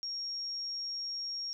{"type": "tone", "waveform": "sine", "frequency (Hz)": 5570, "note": "F8", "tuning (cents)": -5, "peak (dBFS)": -35, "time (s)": [0.03, 1.53], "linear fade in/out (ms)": 0, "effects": []}